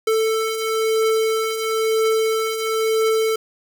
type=beating tone pair; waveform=square; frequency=441.7 / 442.7 Hz; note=A4 / A4; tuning=+7 / +11 cents; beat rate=1 Hz; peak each=-26 / -19 dBFS; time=0.07-3.36 s; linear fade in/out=5 ms; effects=none